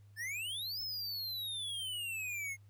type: exponential two-way sweep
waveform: square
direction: up then down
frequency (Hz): 1717 to 5280 to 2133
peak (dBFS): -38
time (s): 0.16-2.57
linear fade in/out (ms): 50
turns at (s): 0.81
effects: added 101 Hz sine -56 dBFS peak until 2.69 s + pink hiss -75 dBFS RMS until 2.69 s